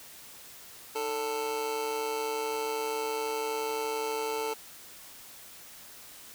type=tone with amplitude modulation; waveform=25% pulse; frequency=443.3 Hz; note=A4; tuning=13 cents sharp; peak=-24 dBFS; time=0.95-4.54 s; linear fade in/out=10 ms; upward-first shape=sine; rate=132 Hz; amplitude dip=55%; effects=white hiss -49 dBFS RMS until 6.34 s